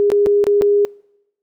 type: tone with dropouts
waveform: sine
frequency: 408.5 Hz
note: G#4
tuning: 29 cents flat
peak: -11 dBFS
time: 0-0.85 s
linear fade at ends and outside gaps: 0 ms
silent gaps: 0.102-0.118 / 0.261-0.268 / 0.441-0.468 / 0.612-0.62 s
effects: noise-tail reverb RT60 0.9 s tail -26 dB re dry